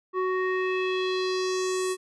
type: tone with low-pass filter sweep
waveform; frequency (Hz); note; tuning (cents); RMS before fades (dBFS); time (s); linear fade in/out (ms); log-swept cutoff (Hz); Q
square; 371.7; F#4; +8; -27; 0.13-1.97; 50; 1300 to 9600; 2.7
effects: none